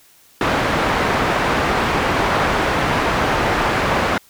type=low-pass noise; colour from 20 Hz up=white; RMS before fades=-18 dBFS; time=0.41-4.18 s; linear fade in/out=2 ms; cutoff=1400 Hz; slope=12 dB/octave; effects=white hiss -51 dBFS RMS until 4.29 s